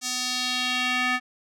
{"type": "tone with band-pass filter sweep", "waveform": "square", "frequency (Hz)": 251.2, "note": "B3", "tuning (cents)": 30, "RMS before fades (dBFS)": -26, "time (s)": [0.01, 1.2], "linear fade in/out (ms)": 50, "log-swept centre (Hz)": [6400, 1900], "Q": 1.8, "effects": []}